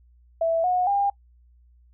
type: tone with pitch steps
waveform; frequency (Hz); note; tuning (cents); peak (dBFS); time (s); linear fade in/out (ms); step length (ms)
sine; 659.3 / 727.3 / 802.4; E5 / F#5 / G5; 0 / -30 / +40; -19; 0.41-1.1; 5; 230
effects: noise-tail reverb RT60 0.1 s tail -24 dB re dry + added 60 Hz sine -53 dBFS peak until 1.93 s